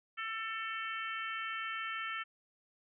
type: harmonic tone with a mistuned harmonic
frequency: 445.6 Hz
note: A4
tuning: 22 cents sharp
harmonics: 3 / 4 / 5 / 6 / 7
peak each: -40 / -42 / -44 / -46 / -47 dBFS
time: 0.17-2.24 s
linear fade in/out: 20 ms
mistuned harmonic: 7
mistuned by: -18 cents
effects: none